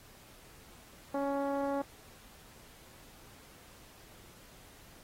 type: tone with low-pass filter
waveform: 10% pulse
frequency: 278.9 Hz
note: C#4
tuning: 11 cents sharp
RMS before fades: -33 dBFS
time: 1.14-1.82 s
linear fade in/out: 5 ms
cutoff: 700 Hz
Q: 1.2
effects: pink hiss -57 dBFS RMS until 5.03 s + AAC 48 kbps